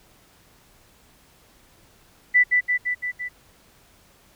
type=tone with echo; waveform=sine; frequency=1982 Hz; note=B6; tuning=6 cents sharp; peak=-12 dBFS; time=2.34-2.44 s; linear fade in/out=20 ms; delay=170 ms; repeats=5; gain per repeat=-3 dB; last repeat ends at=3.29 s; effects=pink hiss -56 dBFS RMS until 4.35 s